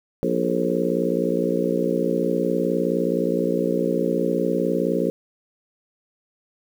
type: harmonic tone with a mistuned harmonic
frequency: 59.5 Hz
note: A#1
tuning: 36 cents sharp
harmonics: 3 / 4 / 5 / 6 / 7 / 8 / 9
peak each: -27 / -27 / -27 / -27 / -27 / -27 / -27 dBFS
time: 0.23-5.1 s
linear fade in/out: 0 ms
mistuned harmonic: 8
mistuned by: -55 cents
effects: 8-bit